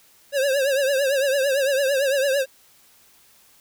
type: tone with vibrato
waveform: square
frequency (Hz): 547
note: C#5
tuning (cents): -23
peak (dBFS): -19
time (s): 0.32-2.46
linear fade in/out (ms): 50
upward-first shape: triangle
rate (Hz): 8.9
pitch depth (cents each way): 110
effects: white hiss -55 dBFS RMS until 3.6 s